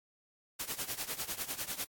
white noise with tremolo, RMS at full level -35 dBFS, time 0.59-1.85 s, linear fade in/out 10 ms, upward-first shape triangle, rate 10 Hz, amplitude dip 90%, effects AAC 64 kbps

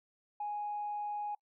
sine tone, 830.6 Hz, G#5, in tune, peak -34 dBFS, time 0.4-1.35 s, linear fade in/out 5 ms, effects noise-tail reverb RT60 0.1 s tail -24 dB re dry + tanh soft clip ceiling -30 dBFS

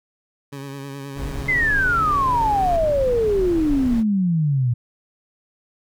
20% pulse tone with vibrato, 138.59 Hz, C#3, in tune, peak -26 dBFS, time 0.52-2.77 s, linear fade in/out 10 ms, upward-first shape sine, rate 9.5 Hz, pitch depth 35 cents each way
brown noise, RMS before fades -28 dBFS, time 1.15-4.04 s, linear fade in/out 50 ms
sine exponential sweep, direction down, 2093 to 116.6 Hz, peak -16 dBFS, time 1.48-4.74 s, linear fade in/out 10 ms
effects none

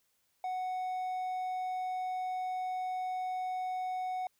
triangle tone, 740 Hz, F#5, in tune, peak -31 dBFS, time 0.44-4.27 s, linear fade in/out 2 ms, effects white hiss -75 dBFS RMS until 4.39 s

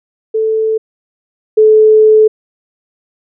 sine tone pair in turn, 440 / 432.9 Hz, A4 / A4, 0 / -28 cents, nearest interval unison, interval 28 cents, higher first, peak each -10 / -3 dBFS, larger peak second, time 0.34-0.78 / 1.57-2.28 s, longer second, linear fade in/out 10 ms, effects none

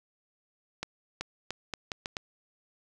accelerating click train, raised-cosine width 0.2 ms, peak -16 dBFS, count 7, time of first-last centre 0.83-2.168 s, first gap 380 ms, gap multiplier 0.78, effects none

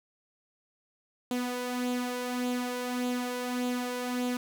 sawtooth tone with flanger, 247.6 Hz, B3, 5 cents sharp, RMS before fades -32 dBFS, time 1.31-4.37 s, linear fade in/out 2 ms, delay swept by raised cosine 0.27 to 1.97 ms, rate 1.7 Hz, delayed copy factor +0.5, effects none

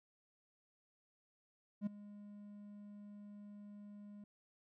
triangle tone with ADSR envelope, 205.7 Hz, G#3, 16 cents flat, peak -31 dBFS, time 1.81-4.24 s, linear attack 56 ms, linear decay 9 ms, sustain -18 dB, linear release 3 ms, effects none

